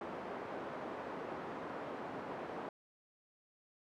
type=band-pass noise; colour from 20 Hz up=pink; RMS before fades=-44 dBFS; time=0.01-2.69 s; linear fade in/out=2 ms; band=310 to 1100 Hz; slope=12 dB/octave; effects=none